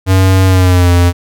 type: tone with pitch glide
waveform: square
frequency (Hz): 94.5 to 87.66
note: F#2 to F2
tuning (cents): +37 to +7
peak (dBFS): -6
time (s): 0.06-1.13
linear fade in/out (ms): 50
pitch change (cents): -130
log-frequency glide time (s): 0.46-0.91
effects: none